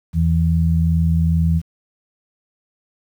sine tone pair together, 82.41 / 164.81 Hz, E2 / E3, 0 / 0 cents, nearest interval octave, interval 1200 cents, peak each -16 dBFS, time 0.13-1.62 s, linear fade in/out 50 ms, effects 8-bit

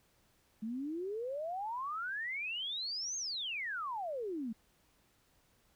sine exponential two-way sweep, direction up then down, 211.2 to 6530 to 211.2 Hz, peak -36 dBFS, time 0.62-4.53 s, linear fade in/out 10 ms, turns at 3.17 s, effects pink hiss -71 dBFS RMS until 5.75 s

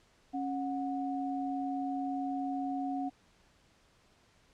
sine tone pair together, 274.5 / 732.1 Hz, C#4 / F#5, -17 / -19 cents, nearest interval octave + perfect fourth, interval 1698 cents, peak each -34 / -36 dBFS, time 0.33-3.1 s, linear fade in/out 20 ms, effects pink hiss -66 dBFS RMS until 4.53 s + low-pass 7000 Hz 12 dB/octave

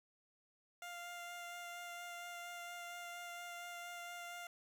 15% pulse tone with vibrato, 698.5 Hz, F5, in tune, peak -40 dBFS, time 0.82-4.47 s, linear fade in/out 2 ms, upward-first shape sine, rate 4.3 Hz, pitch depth 10 cents each way, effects 13-bit

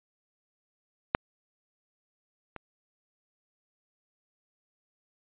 clicks, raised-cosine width 0.5 ms, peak -6 / -24 dBFS, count 2, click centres 1.149 / 2.563 s, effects resampled to 8000 Hz

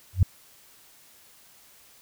sine tone with exponential growth, 92.5 Hz, F#2, in tune, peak -10 dBFS, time 0.13-0.23 s, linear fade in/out 5 ms, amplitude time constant 21 ms, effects white hiss -55 dBFS RMS until 2.01 s

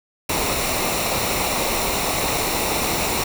pink noise with comb filter, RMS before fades -22 dBFS, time 0.29-3.24 s, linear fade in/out 5 ms, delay 0.62 ms, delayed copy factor -0.55, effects none

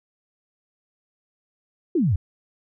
sine exponential sweep, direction down, 388.5 to 78 Hz, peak -17 dBFS, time 1.95-2.16 s, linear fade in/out 5 ms, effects none

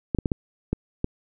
clicks, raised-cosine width 3 ms, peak -10 dBFS, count 6, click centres 0.148 / 0.187 / 0.258 / 0.318 / 0.73 / 1.044 s, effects none

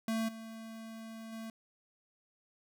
square tone with level steps, 223.9 Hz, A3, 30 cents sharp, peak -32 / -45 / -42 dBFS, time 0.08-1.5 s, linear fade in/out 2 ms, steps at 0.28 / 1.32 s, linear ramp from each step 10 ms, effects none

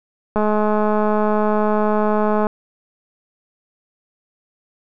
click train, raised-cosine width 1 ms, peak -6 dBFS, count 448, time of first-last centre 0.36-2.468 s, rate 212 Hz, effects none

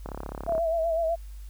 click train, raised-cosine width 1 ms, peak -21 dBFS, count 19, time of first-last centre 0.06-0.58 s, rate 34.6 Hz
sine tone with vibrato, 659.3 Hz, E5, in tune, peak -23 dBFS, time 0.47-1.16 s, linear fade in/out 20 ms, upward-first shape sine, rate 8 Hz, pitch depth 52 cents each way
effects added 50 Hz sine -38 dBFS peak until 1.49 s + white hiss -59 dBFS RMS until 1.49 s

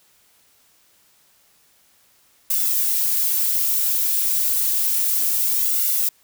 violet noise with flanger, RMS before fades -20 dBFS, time 2.5-6.09 s, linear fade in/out 5 ms, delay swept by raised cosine 1.4 to 5.3 ms, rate 0.3 Hz, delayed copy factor +0.65, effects white hiss -58 dBFS RMS until 6.23 s

